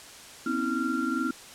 sine tone cluster, 246.4 / 268.9 / 323.3 / 1381 Hz, B3 / C4 / E4 / F6, -4 / +47 / -34 / -20 cents, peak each -31 dBFS, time 0.46-1.31 s, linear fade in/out 5 ms, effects white hiss -46 dBFS RMS until 1.54 s + low-pass 9000 Hz 12 dB/octave

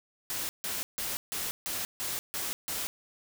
white noise bursts, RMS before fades -34 dBFS, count 8, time 0.3-2.87 s, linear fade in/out 0 ms, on 190 ms, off 150 ms, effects none

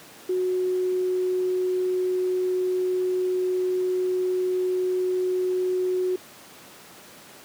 sine tone, 367.3 Hz, F#4, 13 cents flat, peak -21 dBFS, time 0.29-6.16 s, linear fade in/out 5 ms, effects pink hiss -46 dBFS RMS until 7.44 s + high-pass 200 Hz 12 dB/octave

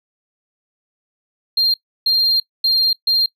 triangle tone bursts at uneven times, 4194 Hz, C8, 3 cents sharp, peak -10 dBFS, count 4, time 1.57-1.74 / 2.06-2.4 / 2.64-2.93 / 3.07-3.26 s, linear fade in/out 5 ms, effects noise-tail reverb RT60 0.1 s tail -21 dB re dry + tanh soft clip ceiling -8 dBFS

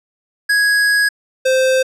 square tone pair in turn, 1661.2 / 521.1 Hz, G#6 / C5, 0 / -7 cents, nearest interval octave + minor sixth, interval 2007 cents, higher first, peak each -12 dBFS, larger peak neither, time 0.49-1.09 / 1.45-1.83 s, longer first, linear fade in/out 10 ms, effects low-pass 10000 Hz 12 dB/octave

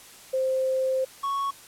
sine / triangle tone pair in turn, 523.3 / 1108.8 Hz, C5 / C#6, 0 / 0 cents, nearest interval octave + minor second, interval 1300 cents, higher second, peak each -22 / -23 dBFS, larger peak first, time 0.33-1.05 / 1.23-1.51 s, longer first, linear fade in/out 10 ms, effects white hiss -48 dBFS RMS until 1.67 s + low-pass 12000 Hz 12 dB/octave

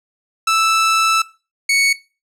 sawtooth tone pair in turn, 1318.5 / 2222 Hz, E6 / C#7, 0 / +4 cents, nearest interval major sixth, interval 904 cents, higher second, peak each -9 dBFS, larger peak neither, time 0.47-1.22 / 1.69-1.93 s, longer first, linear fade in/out 5 ms, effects noise-tail reverb RT60 0.3 s tail -18 dB re dry + low-pass 10000 Hz 12 dB/octave

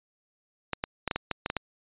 clicks, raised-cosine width 0.3 ms, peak -12 dBFS, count 9, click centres 0.733 / 0.839 / 1.077 / 1.112 / 1.16 / 1.313 / 1.461 / 1.501 / 1.567 s, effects resampled to 8000 Hz

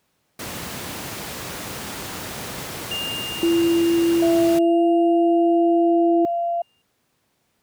pink noise, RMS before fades -31 dBFS, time 0.39-4.59 s, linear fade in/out 5 ms
triangle tone with exponential decay, 2811 Hz, F7, 11 cents sharp, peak -23 dBFS, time 2.91-6.82 s, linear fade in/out 5 ms, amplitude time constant 850 ms
sine tone, 336.9 Hz, E4, 38 cents sharp, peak -15 dBFS, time 3.43-6.25 s, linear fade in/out 0 ms
sine tone with pitch glide, 667 to 686.5 Hz, E5 to F5, +20 to -30 cents, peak -20 dBFS, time 4.22-6.62 s, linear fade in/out 5 ms, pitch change +50 cents, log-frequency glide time 4.48-4.84 s
effects pink hiss -68 dBFS RMS until 7.62 s + high-pass 100 Hz 12 dB/octave

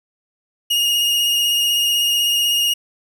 40% pulse tone with vibrato, 2857 Hz, F7, 39 cents sharp, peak -14 dBFS, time 0.7-2.74 s, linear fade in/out 10 ms, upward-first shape triangle, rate 16 Hz, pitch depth 24 cents each way, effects none

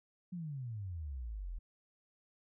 sine exponential sweep, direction down, 185 to 39 Hz, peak -39 dBFS, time 0.32-1.59 s, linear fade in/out 10 ms, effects none

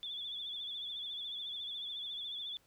sine tone with vibrato, 3456 Hz, A7, 32 cents flat, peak -39 dBFS, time 0.03-2.57 s, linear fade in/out 0 ms, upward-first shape triangle, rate 14 Hz, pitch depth 74 cents each way, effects pink hiss -70 dBFS RMS until 2.66 s

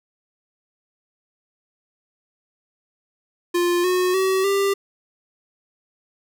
square tone with pitch steps, 350 / 364.7 / 379.9 / 395.8 Hz, F4 / F#4 / F#4 / G4, +4 / -25 / +46 / +17 cents, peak -18 dBFS, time 3.54-4.74 s, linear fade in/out 10 ms, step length 300 ms, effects none

